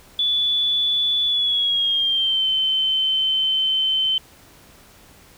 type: tone with pitch glide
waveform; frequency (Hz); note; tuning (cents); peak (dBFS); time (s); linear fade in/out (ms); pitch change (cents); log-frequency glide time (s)
sine; 3454 to 3077; A7 to G7; -33 to -33; -17; 0.19-4.18; 2; -200; 1.25-2.47
effects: pink hiss -49 dBFS RMS until 5.37 s